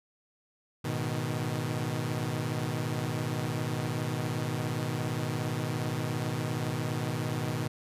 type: chord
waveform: sawtooth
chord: G# minor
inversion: none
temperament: equal with one note detuned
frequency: 106.19 / 123.47 / 155.56 Hz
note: G#2 / B2 / D#3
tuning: +39 / 0 / 0 cents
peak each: -33 / -29 / -30 dBFS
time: 0.84-7.68 s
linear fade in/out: 10 ms
effects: resampled to 32000 Hz